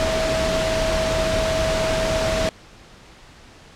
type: tone in noise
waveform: sine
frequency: 643 Hz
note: E5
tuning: 43 cents flat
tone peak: -21 dBFS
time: 0-2.49 s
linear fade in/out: 0 ms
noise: pink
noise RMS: -23 dBFS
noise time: 0-2.49 s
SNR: -1 dB
effects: pink hiss -46 dBFS RMS until 3.75 s + low-pass 6000 Hz 12 dB/octave